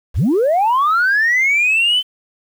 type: linear sweep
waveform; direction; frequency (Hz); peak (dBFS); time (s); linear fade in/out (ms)
sine; up; 31.58 to 3083; -10; 0.14-2.03; 50
effects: tanh soft clip ceiling -9 dBFS + 7-bit